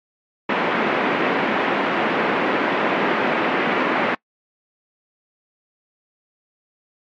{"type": "band-pass noise", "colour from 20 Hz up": "pink", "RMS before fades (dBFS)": -20, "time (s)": [0.49, 4.15], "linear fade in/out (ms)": 5, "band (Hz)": [220, 2500], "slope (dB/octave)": 24, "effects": ["noise-tail reverb RT60 0.1 s tail -24 dB re dry", "MP3 64 kbps"]}